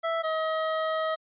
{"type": "tone pair in turn", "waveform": "25% pulse", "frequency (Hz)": [659.3, 635.4], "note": ["E5", "D#5"], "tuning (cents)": [0, 36], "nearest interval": "minor second", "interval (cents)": 64, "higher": "first", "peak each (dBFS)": -22, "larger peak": "neither", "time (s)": [[0.03, 0.23], [0.23, 1.16]], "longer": "second", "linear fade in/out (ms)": 20, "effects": ["resampled to 8000 Hz"]}